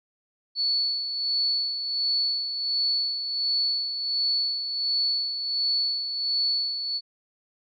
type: tone with tremolo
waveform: sine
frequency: 4435 Hz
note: C#8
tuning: in tune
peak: -21 dBFS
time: 0.55-7.01 s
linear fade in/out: 50 ms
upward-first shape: sine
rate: 1.4 Hz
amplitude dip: 55%
effects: none